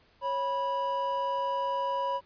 triangle tone pair together, 550 / 981.1 Hz, C#5 / B5, -14 / -12 cents, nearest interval minor seventh, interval 1002 cents, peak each -31 / -27 dBFS, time 0.21-2.21 s, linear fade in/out 50 ms, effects pink hiss -63 dBFS RMS until 2.25 s + resampled to 11025 Hz

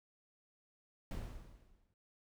brown noise with exponential decay, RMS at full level -38 dBFS, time 1.11-1.94 s, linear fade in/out 1 ms, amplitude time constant 180 ms, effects none

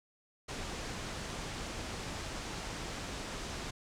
pink low-pass noise, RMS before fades -41 dBFS, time 0.48-3.71 s, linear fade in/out 10 ms, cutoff 7900 Hz, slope 24 dB/octave, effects none

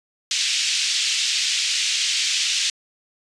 pink band-pass noise, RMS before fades -22 dBFS, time 0.31-2.7 s, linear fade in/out 2 ms, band 2600 to 6900 Hz, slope 24 dB/octave, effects resampled to 22050 Hz

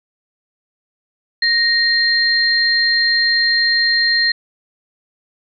sine tone pair together, 1864.7 / 4186 Hz, A#6 / C8, 0 / 0 cents, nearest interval octave + major second, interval 1400 cents, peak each -15 dBFS, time 1.42-4.32 s, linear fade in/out 5 ms, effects none

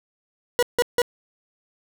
40% pulse tone bursts, 485.6 Hz, B4, 29 cents flat, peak -15 dBFS, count 3, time 0.59-1.018 s, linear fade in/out 0 ms, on 36 ms, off 160 ms, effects none

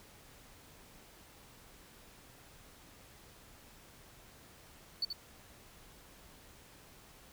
triangle tone with echo, 4481 Hz, C#8, 18 cents sharp, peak -27 dBFS, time 5.02-5.05 s, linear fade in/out 5 ms, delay 80 ms, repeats 1, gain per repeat -8 dB, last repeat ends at 5.13 s, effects tanh soft clip ceiling -28 dBFS + pink hiss -58 dBFS RMS until 7.32 s

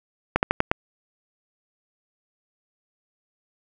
slowing click train, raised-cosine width 0.5 ms, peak -3 dBFS, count 5, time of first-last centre 0.36-0.715 s, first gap 69 ms, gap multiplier 1.17, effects none

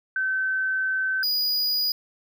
sine / square tone pair in turn, 1535 / 4914 Hz, G6 / D#8, -37 / -22 cents, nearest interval octave + minor sixth, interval 2015 cents, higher second, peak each -22 dBFS, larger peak neither, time 0.16-1.23 / 1.23-1.92 s, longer first, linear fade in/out 2 ms, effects none

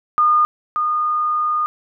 sine tone pair in turn, 1219 / 1223.6 Hz, D#6 / D#6, -36 / -29 cents, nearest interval unison, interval 7 cents, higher second, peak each -11 / -16 dBFS, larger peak first, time 0.18-0.45 / 0.76-1.66 s, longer second, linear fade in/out 0 ms, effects none

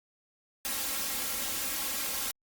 white noise with comb filter, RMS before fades -33 dBFS, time 0.65-2.31 s, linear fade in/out 0 ms, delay 3.7 ms, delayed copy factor +1, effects Opus 48 kbps

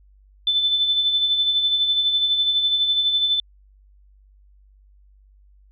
sine tone with tremolo, 3520 Hz, A7, in tune, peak -15 dBFS, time 0.47-3.4 s, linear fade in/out 2 ms, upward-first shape sine, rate 12 Hz, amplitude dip 45%, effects added 49 Hz sine -50 dBFS peak until 5.71 s

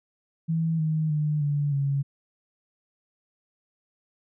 sine tone with pitch steps, 162.9 / 156.72 / 150.77 / 145.04 / 139.54 Hz, E3 / D#3 / D3 / D3 / C#3, -20 / +13 / +46 / -21 / +12 cents, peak -22 dBFS, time 0.48-2.03 s, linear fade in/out 20 ms, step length 310 ms, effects none

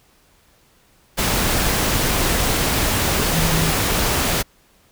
sine tone in noise, 162.1 Hz, E3, 29 cents flat, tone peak -19 dBFS, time 3.32-3.72 s, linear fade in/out 20 ms, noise pink, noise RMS -19 dBFS, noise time 1.17-4.43 s, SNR -3 dB, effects pink hiss -56 dBFS RMS until 4.91 s

